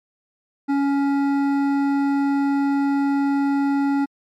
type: tone with hard clipping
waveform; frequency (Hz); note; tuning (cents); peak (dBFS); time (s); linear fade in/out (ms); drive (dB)
triangle; 279.5; C#4; +14; -19; 0.68-4.06; 20; 15
effects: MP3 64 kbps